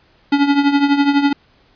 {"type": "tone with tremolo", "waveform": "square", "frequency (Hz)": 283.5, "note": "C#4", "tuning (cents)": 39, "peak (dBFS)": -9, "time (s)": [0.32, 1.33], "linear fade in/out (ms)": 5, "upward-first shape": "triangle", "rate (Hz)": 12, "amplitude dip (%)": 75, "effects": ["pink hiss -54 dBFS RMS until 1.75 s", "resampled to 11025 Hz"]}